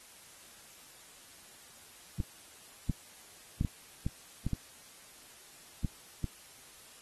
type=clicks; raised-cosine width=5 ms; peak=-19 dBFS; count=9; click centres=2.202 / 2.897 / 3.611 / 3.648 / 4.065 / 4.466 / 4.533 / 5.847 / 6.243 s; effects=white hiss -55 dBFS RMS until 7.01 s + AAC 32 kbps